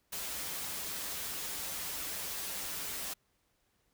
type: noise with comb filter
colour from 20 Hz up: white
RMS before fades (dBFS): -39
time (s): 0.12-3.14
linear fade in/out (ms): 10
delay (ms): 8.4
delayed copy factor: -0.6
effects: pink hiss -75 dBFS RMS until 3.93 s

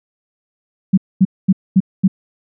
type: tone bursts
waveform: sine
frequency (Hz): 189.9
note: F#3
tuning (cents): +45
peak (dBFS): -6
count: 5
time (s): 0.93-2.08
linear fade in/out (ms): 10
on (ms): 46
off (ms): 230
effects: none

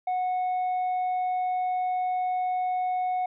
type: tone with tanh clipping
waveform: triangle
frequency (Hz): 734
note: F#5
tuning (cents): -14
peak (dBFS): -25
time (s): 0.07-3.26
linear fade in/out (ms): 5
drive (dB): 7
effects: none

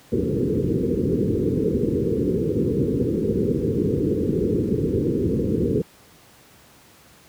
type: low-pass noise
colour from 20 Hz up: white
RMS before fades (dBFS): -21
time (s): 0.12-5.82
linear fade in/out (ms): 5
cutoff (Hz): 480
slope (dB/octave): 96
effects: pink hiss -51 dBFS RMS until 7.28 s + high-pass 80 Hz 12 dB/octave

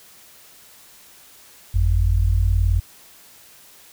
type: tone pair together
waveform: sine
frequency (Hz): 49.78 / 88.7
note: G1 / F2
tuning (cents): +27 / +27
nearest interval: minor seventh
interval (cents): 1000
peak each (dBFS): -17 / -18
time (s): 1.74-2.8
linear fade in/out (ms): 10
effects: white hiss -48 dBFS RMS until 3.92 s

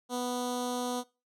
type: tone with notch filter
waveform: 10% pulse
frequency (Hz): 246.9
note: B3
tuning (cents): 0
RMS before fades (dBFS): -33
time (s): 0.09-1.04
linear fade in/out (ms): 50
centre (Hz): 1800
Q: 0.72
effects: noise-tail reverb RT60 0.3 s tail -22 dB re dry + low-pass 12000 Hz 12 dB/octave

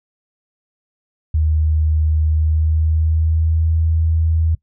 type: tone with pitch glide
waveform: sine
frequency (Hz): 77.78 to 80.8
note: D#2 to E2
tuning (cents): 0 to -34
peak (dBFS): -13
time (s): 1.34-4.55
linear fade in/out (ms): 5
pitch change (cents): +66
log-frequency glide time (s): 2.23-3.72
effects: noise-tail reverb RT60 0.1 s tail -20 dB re dry

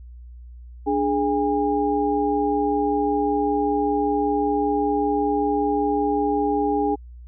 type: tone cluster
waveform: sine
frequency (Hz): 292.3 / 417.5 / 812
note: D4 / G#4 / G#5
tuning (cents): -8 / +9 / -39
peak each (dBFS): -23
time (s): 0.86-6.96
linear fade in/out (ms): 20
effects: added 60 Hz sine -38 dBFS peak until 7.27 s

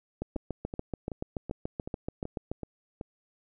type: two click trains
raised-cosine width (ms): 2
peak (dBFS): -19 / -23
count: 17 / 8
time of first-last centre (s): 0.22-2.516 / 0.36-3.012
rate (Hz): 6.97 / 2.64
effects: none

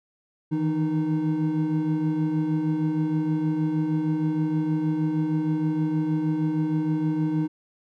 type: tone cluster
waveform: triangle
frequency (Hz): 155.3 / 161.7 / 308.4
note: D#3 / E3 / D#4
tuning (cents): -3 / -33 / -15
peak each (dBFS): -28 / -25 / -22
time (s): 0.51-7.48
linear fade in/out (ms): 20
effects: none

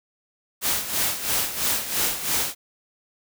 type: noise with tremolo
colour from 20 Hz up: white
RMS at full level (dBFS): -22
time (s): 0.61-2.55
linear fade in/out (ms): 50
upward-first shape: sine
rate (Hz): 3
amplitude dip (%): 70
effects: none

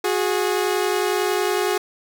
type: tone pair together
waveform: sawtooth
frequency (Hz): 364.4 / 415.3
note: F#4 / G#4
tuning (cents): -26 / 0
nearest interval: major second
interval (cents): 226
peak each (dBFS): -18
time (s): 0.04-1.78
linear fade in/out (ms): 5
effects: none

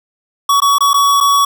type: tone with dropouts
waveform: square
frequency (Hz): 1127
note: C#6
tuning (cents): +28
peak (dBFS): -9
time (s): 0.49-1.45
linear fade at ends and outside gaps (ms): 5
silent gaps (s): 0.603-0.619 / 0.784-0.806 / 0.933-0.941 / 1.204-1.208
effects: none

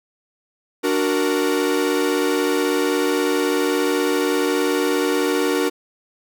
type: chord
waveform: 45% pulse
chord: D augmented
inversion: none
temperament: equal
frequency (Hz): 293.7 / 370 / 466.2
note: D4 / F#4 / A#4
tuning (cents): 0 / 0 / 0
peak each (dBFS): -22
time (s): 0.83-5.7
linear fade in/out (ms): 20
effects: none

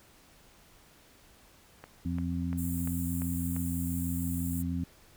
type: click train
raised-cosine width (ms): 0.5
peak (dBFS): -29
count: 6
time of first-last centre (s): 1.84-3.564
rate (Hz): 2.9
type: harmonic tone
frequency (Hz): 86.2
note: F2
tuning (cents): -22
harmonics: 1 / 2 / 3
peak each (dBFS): -34 / -34 / -34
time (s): 2.05-4.84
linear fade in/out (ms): 5
type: high-pass noise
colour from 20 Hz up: white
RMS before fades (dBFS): -42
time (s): 2.57-4.63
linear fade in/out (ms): 20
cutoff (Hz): 7100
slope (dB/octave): 96
effects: pink hiss -59 dBFS RMS until 5.16 s

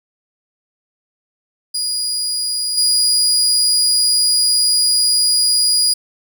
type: tone with level steps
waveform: 30% pulse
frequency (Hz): 4889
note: D#8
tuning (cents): -31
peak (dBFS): -15 / -9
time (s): 1.74-5.94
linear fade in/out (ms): 10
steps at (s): 2.77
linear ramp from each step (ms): 10
effects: none

